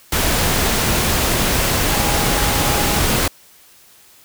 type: tone in noise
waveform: sine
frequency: 824 Hz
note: G#5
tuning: 14 cents flat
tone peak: -26 dBFS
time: 1.92-2.99 s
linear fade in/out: 5 ms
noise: pink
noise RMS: -17 dBFS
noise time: 0.12-3.28 s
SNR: -12 dB
effects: white hiss -48 dBFS RMS until 4.24 s